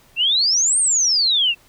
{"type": "exponential two-way sweep", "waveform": "sine", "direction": "up then down", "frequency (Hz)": [2637, 8940, 2637], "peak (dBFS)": -14, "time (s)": [0.16, 1.55], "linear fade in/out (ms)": 50, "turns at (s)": 0.79, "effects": ["pink hiss -53 dBFS RMS until 1.68 s"]}